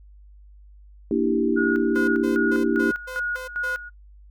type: chord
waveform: sine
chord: E half-diminished seventh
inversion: second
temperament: equal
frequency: 233.1 / 293.7 / 329.6 / 392 Hz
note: Bb3 / D4 / E4 / G4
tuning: 0 / 0 / 0 / 0 cents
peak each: -24 dBFS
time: 1.11-2.91 s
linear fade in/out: 2 ms
type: tone with tremolo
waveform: sine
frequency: 1446 Hz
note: F#6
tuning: 40 cents flat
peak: -23 dBFS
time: 1.56-3.9 s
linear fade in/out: 20 ms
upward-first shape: square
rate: 2.5 Hz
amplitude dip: 75%
type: tone bursts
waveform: sawtooth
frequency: 513 Hz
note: C5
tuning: 34 cents flat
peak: -30 dBFS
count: 7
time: 1.95-3.76 s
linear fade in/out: 10 ms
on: 130 ms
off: 150 ms
effects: noise-tail reverb RT60 0.1 s tail -23 dB re dry + added 50 Hz sine -45 dBFS peak until 4.3 s